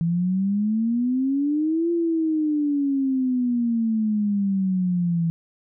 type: exponential two-way sweep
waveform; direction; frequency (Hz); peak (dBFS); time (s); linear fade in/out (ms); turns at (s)
sine; up then down; 164.81 to 343.4 to 164.81; -19; 0.01-5.3; 0; 1.91
effects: none